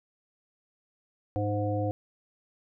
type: harmonic tone with a mistuned harmonic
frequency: 103.83 Hz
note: G#2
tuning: in tune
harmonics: 1 / 3 / 5 / 7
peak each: -29 / -33 / -32 / -35 dBFS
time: 1.36-1.91 s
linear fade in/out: 0 ms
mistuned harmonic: 3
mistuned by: -21 cents
effects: none